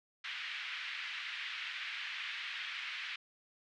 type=band-pass noise; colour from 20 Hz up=pink; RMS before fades=-42 dBFS; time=0.24-3.16 s; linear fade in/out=5 ms; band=1700 to 3400 Hz; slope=24 dB/octave; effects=none